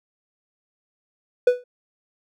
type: tone with exponential decay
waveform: triangle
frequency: 493.9 Hz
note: B4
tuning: in tune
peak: -7 dBFS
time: 1.47-1.64 s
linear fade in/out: 5 ms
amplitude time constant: 35 ms
effects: none